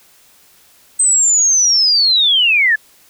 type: linear sweep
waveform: sine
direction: down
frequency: 8290 to 1677 Hz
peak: -9 dBFS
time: 0.99-2.76 s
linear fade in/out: 10 ms
effects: white hiss -49 dBFS RMS until 3.09 s